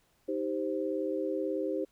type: chord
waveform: sine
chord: C minor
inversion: first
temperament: just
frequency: 314 / 392.4 / 523.3 Hz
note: Eb4 / G4 / C5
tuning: +16 / +2 / 0 cents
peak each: -34 dBFS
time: 0.28-1.85 s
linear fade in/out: 10 ms
effects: pink hiss -70 dBFS RMS until 1.91 s